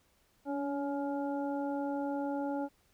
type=harmonic tone with a mistuned harmonic; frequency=280.7 Hz; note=C#4; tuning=22 cents sharp; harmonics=1 / 2 / 3 / 5; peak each=-34 / -38 / -39 / -50 dBFS; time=0.45-2.69 s; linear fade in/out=50 ms; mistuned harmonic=1; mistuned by=+23 cents; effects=pink hiss -70 dBFS RMS until 2.93 s